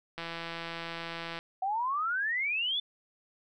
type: click train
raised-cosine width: 0.3 ms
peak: -22 dBFS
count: 203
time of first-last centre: 0.18-1.39 s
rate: 167 Hz
type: exponential sweep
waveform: sine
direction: up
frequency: 740 to 3545 Hz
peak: -28 dBFS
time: 1.62-2.8 s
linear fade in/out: 5 ms
effects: none